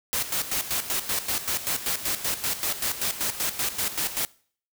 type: noise with tremolo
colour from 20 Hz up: white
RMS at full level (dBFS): -26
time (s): 0.13-4.25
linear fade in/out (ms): 0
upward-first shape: square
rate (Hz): 5.2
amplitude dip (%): 70
effects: noise-tail reverb RT60 0.5 s tail -23 dB re dry